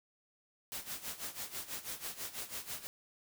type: noise with tremolo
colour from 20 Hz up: white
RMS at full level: -40 dBFS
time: 0.72-2.87 s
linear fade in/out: 0 ms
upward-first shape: sine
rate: 6.1 Hz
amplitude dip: 80%
effects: none